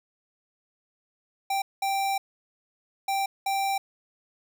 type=tone bursts at uneven times; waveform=square; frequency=784 Hz; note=G5; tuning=in tune; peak=-25 dBFS; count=4; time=1.5-1.62 / 1.82-2.18 / 3.08-3.26 / 3.46-3.78 s; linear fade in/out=5 ms; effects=none